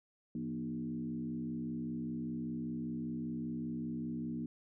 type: tone with frequency modulation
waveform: sine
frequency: 236 Hz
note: A#3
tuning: 22 cents sharp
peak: -36 dBFS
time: 0.35-4.46 s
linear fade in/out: 2 ms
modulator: 65.1 Hz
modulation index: 1.1
effects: none